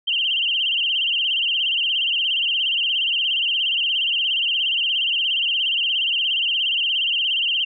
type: tone with vibrato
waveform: sine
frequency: 2960 Hz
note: F#7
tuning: in tune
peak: -18 dBFS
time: 0.07-7.65 s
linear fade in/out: 10 ms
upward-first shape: sine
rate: 17 Hz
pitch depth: 130 cents each way
effects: none